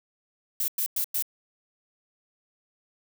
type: noise bursts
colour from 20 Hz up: violet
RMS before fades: -27 dBFS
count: 4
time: 0.6-1.224 s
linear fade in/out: 2 ms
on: 81 ms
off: 100 ms
effects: none